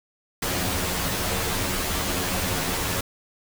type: noise with comb filter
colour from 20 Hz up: pink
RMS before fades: -26 dBFS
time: 0.42-3.01 s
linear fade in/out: 5 ms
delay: 11 ms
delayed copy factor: +0.85
effects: none